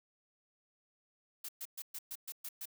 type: noise bursts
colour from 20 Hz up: blue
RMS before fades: -43 dBFS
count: 8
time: 1.44-2.656 s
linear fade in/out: 5 ms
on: 47 ms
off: 120 ms
effects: none